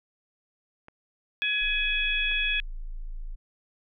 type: clicks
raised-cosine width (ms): 0.5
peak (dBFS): -31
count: 2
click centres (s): 0.884 / 2.315
type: harmonic tone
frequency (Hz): 841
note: G#5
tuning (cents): +22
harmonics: 2 / 3 / 4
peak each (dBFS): -31 / -26 / -30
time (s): 1.42-2.6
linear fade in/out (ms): 0
type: tone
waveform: sine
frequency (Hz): 27.5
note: A0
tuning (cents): 0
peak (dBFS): -32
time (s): 1.61-3.36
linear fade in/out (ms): 20
effects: none